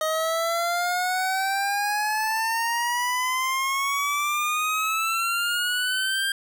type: exponential sweep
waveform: 25% pulse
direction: up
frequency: 624 to 1600 Hz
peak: -19 dBFS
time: 0.01-6.32 s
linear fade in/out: 2 ms
effects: none